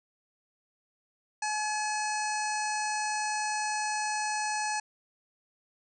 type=harmonic tone with a mistuned harmonic; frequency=850 Hz; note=G#5; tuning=40 cents sharp; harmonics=1 / 2 / 3 / 5 / 6 / 7 / 8 / 9 / 10; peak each=-31 / -36 / -39 / -42 / -45 / -39 / -45 / -47 / -43 dBFS; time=1.42-4.8 s; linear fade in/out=5 ms; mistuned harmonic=5; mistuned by=+32 cents; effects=none